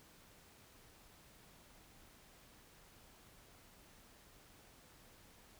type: silence
effects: pink hiss -63 dBFS RMS until 5.59 s